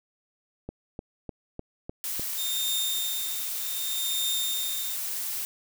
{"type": "click train", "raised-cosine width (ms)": 2, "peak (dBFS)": -22, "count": 6, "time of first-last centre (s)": [0.69, 2.196], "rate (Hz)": 3.32}
{"type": "noise", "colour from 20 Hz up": "blue", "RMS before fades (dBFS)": -32, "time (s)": [2.04, 5.45], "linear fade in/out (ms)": 0}
{"type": "tone with tremolo", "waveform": "sawtooth", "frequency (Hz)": 3651, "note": "A#7", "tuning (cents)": -37, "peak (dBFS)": -23, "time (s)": [2.37, 4.97], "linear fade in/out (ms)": 20, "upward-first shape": "triangle", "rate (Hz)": 0.65, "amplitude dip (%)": 95}
{"effects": []}